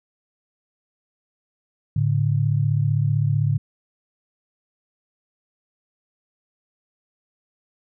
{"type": "tone pair together", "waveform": "sine", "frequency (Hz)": [108.7, 144.34], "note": ["A2", "D3"], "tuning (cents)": [-21, -30], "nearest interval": "perfect fourth", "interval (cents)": 491, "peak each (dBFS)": -20, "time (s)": [1.96, 3.58], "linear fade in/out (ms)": 5, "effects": []}